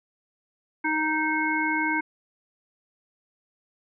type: harmonic tone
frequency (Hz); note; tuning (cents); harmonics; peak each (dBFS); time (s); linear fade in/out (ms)
311.1; D#4; 0; 1 / 3 / 5 / 7; -28 / -28 / -28 / -28; 0.84-2.01; 10
effects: none